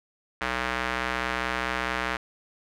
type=tone with band-pass filter; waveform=square; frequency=62.3 Hz; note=B1; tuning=16 cents sharp; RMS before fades=-29 dBFS; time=0.41-2.17 s; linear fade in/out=5 ms; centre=1700 Hz; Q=1.3; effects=none